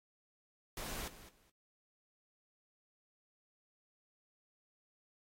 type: noise with echo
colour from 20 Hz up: pink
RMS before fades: -43 dBFS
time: 0.77-1.08 s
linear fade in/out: 2 ms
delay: 210 ms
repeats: 2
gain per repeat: -14 dB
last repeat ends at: 1.5 s
effects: AAC 48 kbps